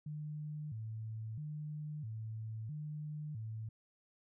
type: tone with vibrato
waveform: sine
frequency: 129.1 Hz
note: C3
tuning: 23 cents flat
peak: -40 dBFS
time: 0.06-3.69 s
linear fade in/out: 5 ms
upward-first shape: square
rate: 0.76 Hz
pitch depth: 270 cents each way
effects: none